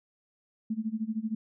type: tone with tremolo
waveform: sine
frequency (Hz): 220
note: A3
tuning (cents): 0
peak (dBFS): -26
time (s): 0.7-1.35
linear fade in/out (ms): 5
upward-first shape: sine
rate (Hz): 13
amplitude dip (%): 90
effects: none